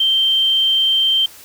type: tone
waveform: sine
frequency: 3136 Hz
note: G7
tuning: in tune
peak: -12 dBFS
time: 0-1.26 s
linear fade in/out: 5 ms
effects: white hiss -41 dBFS RMS until 1.44 s